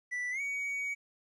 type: tone with pitch glide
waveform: triangle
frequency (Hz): 1972 to 2252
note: B6 to C#7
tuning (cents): -3 to +27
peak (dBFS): -31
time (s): 0.11-0.95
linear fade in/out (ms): 20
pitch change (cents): +230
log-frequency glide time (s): 0.31-0.41
effects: resampled to 24000 Hz + 12-bit